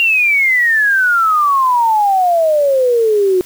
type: exponential sweep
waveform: sine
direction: down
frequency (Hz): 2794 to 359.9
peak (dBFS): -9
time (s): 0-3.41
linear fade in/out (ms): 0
effects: white hiss -38 dBFS RMS until 3.45 s